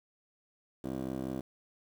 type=tone with band-pass filter; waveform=15% pulse; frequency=65.41 Hz; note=C2; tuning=in tune; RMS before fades=-37 dBFS; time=0.84-1.41 s; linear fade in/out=5 ms; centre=370 Hz; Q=2.2; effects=9-bit